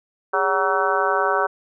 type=harmonic tone with a mistuned harmonic; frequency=189 Hz; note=F#3; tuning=37 cents sharp; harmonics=2 / 3 / 4 / 5 / 6 / 7 / 8; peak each=-25 / -25 / -25 / -25 / -25 / -25 / -25 dBFS; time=0.33-1.47 s; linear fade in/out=10 ms; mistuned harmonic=2; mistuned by=+130 cents; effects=none